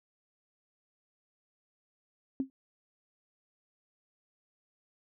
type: tone with exponential decay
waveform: sine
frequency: 266.4 Hz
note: C4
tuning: 31 cents sharp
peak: -24 dBFS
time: 2.4-2.5 s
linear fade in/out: 1 ms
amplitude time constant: 21 ms
effects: none